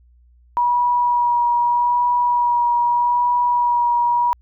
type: tone with vibrato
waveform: sine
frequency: 964 Hz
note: B5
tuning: 42 cents flat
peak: -14 dBFS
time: 0.57-4.33 s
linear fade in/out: 0 ms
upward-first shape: sine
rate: 0.81 Hz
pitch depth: 13 cents each way
effects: added 60 Hz sine -49 dBFS peak until 4.41 s